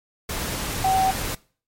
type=tone in noise; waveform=sine; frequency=762 Hz; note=G5; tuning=49 cents flat; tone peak=-17 dBFS; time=0.84-1.11 s; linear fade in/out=5 ms; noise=pink; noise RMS=-28 dBFS; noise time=0.29-1.35 s; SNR=+8 dB; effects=noise-tail reverb RT60 0.4 s tail -21 dB re dry + MP3 64 kbps